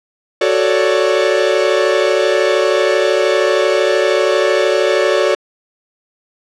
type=chord; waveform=45% pulse; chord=D major seventh; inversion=first; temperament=equal; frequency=370 / 440 / 554.4 / 587.3 Hz; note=F#4 / A4 / C#5 / D5; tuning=0 / 0 / 0 / 0 cents; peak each=-17 dBFS; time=0.41-5.35 s; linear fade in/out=5 ms; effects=low-pass 5000 Hz 12 dB/octave